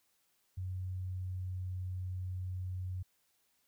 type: tone with pitch glide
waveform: sine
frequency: 92.5 to 91.97 Hz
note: F#2 to F#2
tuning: 0 to -10 cents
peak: -36 dBFS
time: 0.57-3.03 s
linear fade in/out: 10 ms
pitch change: -10 cents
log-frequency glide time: 0.88-1.76 s
effects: white hiss -75 dBFS RMS until 3.67 s